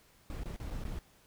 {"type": "noise with dropouts", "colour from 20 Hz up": "brown", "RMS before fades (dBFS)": -39, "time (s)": [0.3, 0.99], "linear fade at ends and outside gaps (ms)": 1, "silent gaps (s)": [[0.435, 0.457], [0.563, 0.6], [0.704, 0.708], [0.839, 0.851]], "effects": ["pink hiss -64 dBFS RMS until 1.26 s"]}